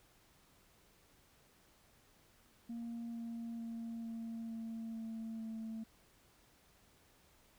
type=tone with pitch steps; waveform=sine; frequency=233.1 / 231.4 / 229.6 / 227.9 / 226.2 / 224.5 / 222.8 Hz; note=A#3 / A#3 / A#3 / A#3 / A3 / A3 / A3; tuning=0 / -13 / -26 / -39 / +48 / +35 / +22 cents; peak=-39 dBFS; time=2.69-5.84 s; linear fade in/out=10 ms; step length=450 ms; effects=tanh soft clip ceiling -39 dBFS + pink hiss -68 dBFS RMS until 7.58 s